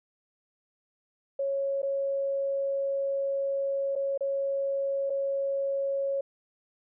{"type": "tone with dropouts", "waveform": "sine", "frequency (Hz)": 551, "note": "C#5", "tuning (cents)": -11, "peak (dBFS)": -26, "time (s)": [1.39, 6.21], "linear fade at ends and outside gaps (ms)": 5, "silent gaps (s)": [[1.819, 1.829], [3.954, 3.96], [4.177, 4.207], [5.098, 5.102]], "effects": []}